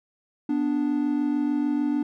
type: tone pair together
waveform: triangle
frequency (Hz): 246.9 / 293.6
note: B3 / D4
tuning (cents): 0 / 0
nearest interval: minor third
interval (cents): 300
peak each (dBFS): -25 / -21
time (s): 0.49-2.03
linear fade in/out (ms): 5
effects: none